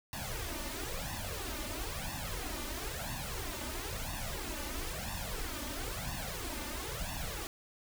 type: noise with flanger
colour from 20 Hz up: pink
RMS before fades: -39 dBFS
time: 0.13-7.47 s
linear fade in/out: 0 ms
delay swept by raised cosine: 1.1 to 3.4 ms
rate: 1 Hz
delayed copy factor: +0.85
effects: none